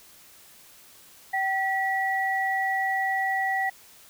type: tone pair together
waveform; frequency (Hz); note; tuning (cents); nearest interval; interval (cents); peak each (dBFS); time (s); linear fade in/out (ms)
sine; 770 / 1940.3; G5 / B6; -31 / -31; octave + major third; 1600; -26; 1.33-3.7; 10
effects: white hiss -52 dBFS RMS until 4.09 s